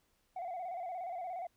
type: tone with vibrato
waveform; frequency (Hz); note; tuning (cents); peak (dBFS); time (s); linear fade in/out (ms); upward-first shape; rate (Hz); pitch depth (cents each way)
sine; 715; F5; +41; -36; 0.36-1.47; 5; square; 17; 71
effects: tanh soft clip ceiling -36 dBFS + pink hiss -75 dBFS RMS until 1.56 s